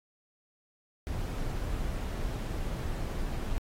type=noise; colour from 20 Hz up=brown; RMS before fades=-33 dBFS; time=1.07-3.58 s; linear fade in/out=0 ms; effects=AAC 48 kbps